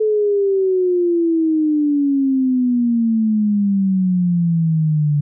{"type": "exponential sweep", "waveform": "sine", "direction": "down", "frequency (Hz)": [435.7, 144.8], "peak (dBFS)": -13, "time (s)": [0, 5.21], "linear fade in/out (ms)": 10, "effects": []}